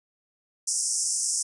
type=band-pass noise; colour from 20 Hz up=white; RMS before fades=-27 dBFS; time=0.67-1.43 s; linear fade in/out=10 ms; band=5200 to 9800 Hz; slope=96 dB/octave; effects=resampled to 24000 Hz